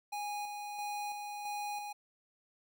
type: tone with tremolo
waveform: square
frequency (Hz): 825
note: G#5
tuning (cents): -12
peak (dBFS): -37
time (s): 0.12-1.93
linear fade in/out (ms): 10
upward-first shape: square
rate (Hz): 1.5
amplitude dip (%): 35
effects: none